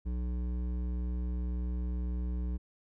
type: tone with hard clipping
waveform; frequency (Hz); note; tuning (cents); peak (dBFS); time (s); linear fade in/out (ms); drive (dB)
sine; 60.9; B1; -24; -33; 0.05-2.58; 20; 11
effects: none